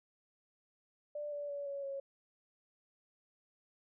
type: tone with pitch steps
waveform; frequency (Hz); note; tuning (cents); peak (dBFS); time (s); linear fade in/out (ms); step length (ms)
sine; 590 / 579.9 / 569.9 / 560.1 / 550.5; D5 / D5 / C#5 / C#5 / C#5; +8 / -22 / +48 / +18 / -12; -38; 1.15-2; 5; 170
effects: none

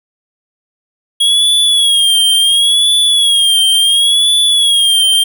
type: tone with vibrato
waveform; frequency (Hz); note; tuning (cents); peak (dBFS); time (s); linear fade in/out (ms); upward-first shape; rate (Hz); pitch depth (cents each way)
square; 3300; G#7; -12; -8; 1.2-5.24; 10; sine; 0.71; 81
effects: none

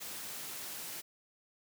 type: high-pass noise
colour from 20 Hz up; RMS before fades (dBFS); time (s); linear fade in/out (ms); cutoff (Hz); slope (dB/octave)
white; -43; 0-1.02; 20; 100; 24
effects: none

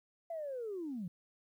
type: linear sweep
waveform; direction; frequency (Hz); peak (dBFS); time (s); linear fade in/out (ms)
sine; down; 683 to 162.4; -37; 0.3-1.08; 5
effects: tanh soft clip ceiling -33 dBFS + 12-bit

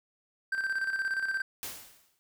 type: tone with tremolo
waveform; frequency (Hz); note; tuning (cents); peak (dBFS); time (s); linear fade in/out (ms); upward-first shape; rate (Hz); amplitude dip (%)
triangle; 1564; G6; -4; -25; 0.52-1.42; 5; square; 17; 55
type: noise with exponential decay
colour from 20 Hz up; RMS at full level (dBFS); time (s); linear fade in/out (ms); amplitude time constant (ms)
white; -36; 1.63-2.19; 0; 120
effects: none

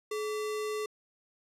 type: tone with sample-and-hold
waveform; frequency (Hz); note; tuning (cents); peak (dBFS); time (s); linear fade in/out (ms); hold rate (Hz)
sine; 426.3; G#4; +45; -31; 0.11-0.86; 5; 1575
effects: low-pass 12000 Hz 12 dB/octave

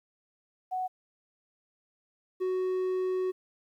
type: tone pair in turn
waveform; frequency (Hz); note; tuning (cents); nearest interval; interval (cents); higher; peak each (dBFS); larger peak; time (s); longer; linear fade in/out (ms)
sine / triangle; 742 / 371; F#5 / F#4; +5 / +5; octave; 1200; first; -29 / -25; second; 0.71-0.88 / 2.4-3.32; second; 20
effects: 11-bit

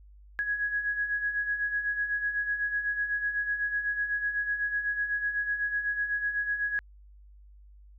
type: beating tone pair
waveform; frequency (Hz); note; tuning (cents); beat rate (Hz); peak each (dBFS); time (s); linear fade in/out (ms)
sine; 1661 / 1669; G#6 / G#6; 0 / +8; 8; -35 / -28; 0.39-6.79; 0
effects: added 50 Hz sine -50 dBFS peak until 7.98 s

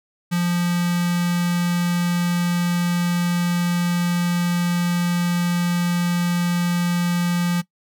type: tone with notch filter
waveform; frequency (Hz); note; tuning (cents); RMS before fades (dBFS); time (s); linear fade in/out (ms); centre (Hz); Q
square; 174.61; F3; 0; -20; 0.31-7.62; 20; 580; 0.96
effects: noise-tail reverb RT60 0.1 s tail -19 dB re dry

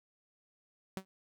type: tone with exponential decay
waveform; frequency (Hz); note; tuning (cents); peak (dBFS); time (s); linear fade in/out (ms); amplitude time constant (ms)
sawtooth; 190.3; F#3; +49; -29; 0.97-1.05; 0; 17
effects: none

